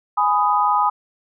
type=chord; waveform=sine; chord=G# minor; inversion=none; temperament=just; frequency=830.6 / 996.7 / 1245.9 Hz; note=G#5 / B5 / D#6; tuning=0 / +16 / +2 cents; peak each=-19 dBFS; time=0.17-0.9 s; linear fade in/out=10 ms; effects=none